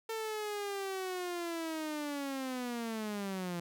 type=linear sweep; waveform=sawtooth; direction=down; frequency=450 to 170.1 Hz; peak=-32 dBFS; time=0.09-3.6 s; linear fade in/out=5 ms; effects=none